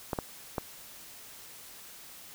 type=clicks; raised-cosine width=1 ms; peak=-16 dBFS; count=3; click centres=0.132 / 0.188 / 0.582 s; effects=white hiss -49 dBFS RMS until 2.34 s